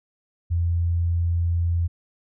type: tone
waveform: sine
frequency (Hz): 85.3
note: F2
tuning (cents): -40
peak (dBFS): -19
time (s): 0.5-1.88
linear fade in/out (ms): 20
effects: none